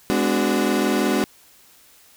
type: chord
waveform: 35% pulse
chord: G# half-diminished seventh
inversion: none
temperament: equal with one note detuned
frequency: 207.7 / 253.4 / 293.7 / 370 Hz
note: G#3 / B3 / D4 / F#4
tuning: 0 / +45 / 0 / 0 cents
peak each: -22 dBFS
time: 0.1-1.24 s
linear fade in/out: 0 ms
effects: white hiss -52 dBFS RMS until 2.16 s